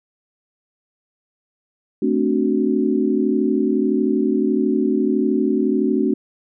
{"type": "chord", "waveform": "sine", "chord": "D dominant seventh", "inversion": "second", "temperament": "equal with one note detuned", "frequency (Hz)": [220, 261.6, 293.7, 373.2], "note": ["A3", "C4", "D4", "F#4"], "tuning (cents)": [0, 0, 0, 15], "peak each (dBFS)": -21, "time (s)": [2.02, 6.14], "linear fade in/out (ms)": 5, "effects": []}